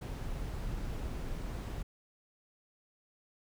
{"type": "noise", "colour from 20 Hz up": "brown", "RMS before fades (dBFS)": -38, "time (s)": [0.01, 1.83], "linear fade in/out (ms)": 10, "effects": []}